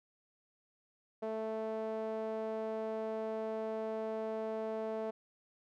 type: tone with band-pass filter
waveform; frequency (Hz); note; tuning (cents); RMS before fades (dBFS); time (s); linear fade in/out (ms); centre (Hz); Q
sawtooth; 220; A3; 0; -38; 1.22-5.11; 10; 570; 3.1
effects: none